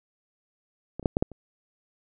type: clicks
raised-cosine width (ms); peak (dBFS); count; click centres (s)
2; -20 / -28 / -8 / -9 / -8 / -29; 6; 0.996 / 1.028 / 1.058 / 1.169 / 1.225 / 1.317
effects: none